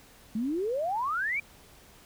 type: exponential sweep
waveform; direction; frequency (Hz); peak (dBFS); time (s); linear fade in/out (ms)
sine; up; 207.7 to 2399; -27; 0.35-1.4; 5
effects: pink hiss -55 dBFS RMS until 2.05 s